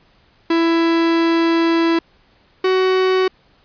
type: tone pair in turn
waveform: 45% pulse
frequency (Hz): 332.1 / 374.4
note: E4 / F#4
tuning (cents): +13 / +20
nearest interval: major second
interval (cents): 207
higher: second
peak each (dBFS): -13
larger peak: neither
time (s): 0.5-1.99 / 2.64-3.28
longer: first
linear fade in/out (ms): 5
effects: pink hiss -55 dBFS RMS until 3.64 s + resampled to 11025 Hz